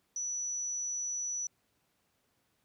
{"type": "tone", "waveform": "sine", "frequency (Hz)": 5920, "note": "F#8", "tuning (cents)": 0, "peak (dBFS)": -33, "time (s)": [0.16, 1.47], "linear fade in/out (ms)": 2, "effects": ["pink hiss -75 dBFS RMS until 2.64 s", "high-pass 80 Hz 12 dB/octave"]}